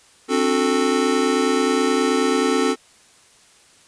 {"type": "chord", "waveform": "square", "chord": "D dominant seventh", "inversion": "third", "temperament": "just", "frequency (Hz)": [264.3, 293.7, 367.1, 440.5], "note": ["C4", "D4", "F#4", "A4"], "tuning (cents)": [18, 0, -14, 2], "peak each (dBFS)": [-22, -26, -24, -22], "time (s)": [0.28, 2.76], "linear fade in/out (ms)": 50, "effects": ["white hiss -52 dBFS RMS until 3.87 s", "resampled to 22050 Hz"]}